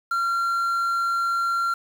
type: tone with quantisation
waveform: triangle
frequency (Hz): 1374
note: F6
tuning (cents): -29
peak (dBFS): -19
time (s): 0.11-1.74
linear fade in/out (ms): 5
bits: 7
effects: none